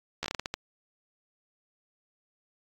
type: slowing click train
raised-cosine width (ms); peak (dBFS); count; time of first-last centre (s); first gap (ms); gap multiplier
0.2; -14; 9; 0.23-0.54; 13; 1.3
effects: AAC 64 kbps